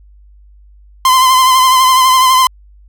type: tone with vibrato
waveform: 45% pulse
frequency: 1033 Hz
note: C6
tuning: 22 cents flat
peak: -6 dBFS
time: 1.05-2.47 s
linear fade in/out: 2 ms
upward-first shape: sine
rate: 12 Hz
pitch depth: 35 cents each way
effects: added 50 Hz sine -39 dBFS peak until 2.88 s